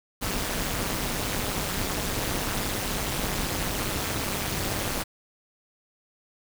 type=noise with amplitude modulation; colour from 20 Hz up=pink; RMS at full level=-25 dBFS; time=0.21-5.04 s; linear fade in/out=20 ms; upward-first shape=sine; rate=207 Hz; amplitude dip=90%; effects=none